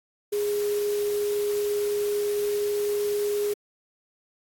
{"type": "tone in noise", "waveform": "sine", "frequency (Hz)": 412.6, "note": "G#4", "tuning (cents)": -11, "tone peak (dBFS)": -23, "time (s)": [0.32, 3.54], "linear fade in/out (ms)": 10, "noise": "white", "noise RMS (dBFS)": -39, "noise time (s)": [0.32, 3.54], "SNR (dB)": 13, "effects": ["AAC 64 kbps"]}